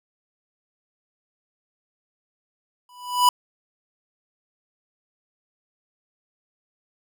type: tone with exponential growth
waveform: square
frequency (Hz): 987.8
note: B5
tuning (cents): 0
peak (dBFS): -11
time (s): 2.89-3.29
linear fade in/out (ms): 2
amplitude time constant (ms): 85
effects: none